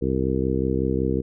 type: harmonic tone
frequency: 65.41 Hz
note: C2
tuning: in tune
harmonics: 1 / 2 / 3 / 4 / 5 / 6 / 7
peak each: -28 / -28 / -28 / -28 / -28 / -28 / -28 dBFS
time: 0.01-1.22 s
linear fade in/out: 20 ms
effects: none